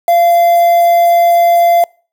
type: tone with quantisation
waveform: triangle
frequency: 689 Hz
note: F5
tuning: 24 cents flat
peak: -4 dBFS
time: 0.08-1.84 s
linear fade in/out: 2 ms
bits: 4
effects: noise-tail reverb RT60 0.4 s tail -26 dB re dry